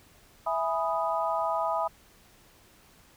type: chord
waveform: sine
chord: E major seventh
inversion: none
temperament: equal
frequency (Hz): 659.3 / 830.6 / 987.8 / 1244.5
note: E5 / G#5 / B5 / D#6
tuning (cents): 0 / 0 / 0 / 0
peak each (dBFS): -30 / -32 / -31 / -32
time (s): 0.46-1.88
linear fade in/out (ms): 10
effects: pink hiss -58 dBFS RMS until 3.16 s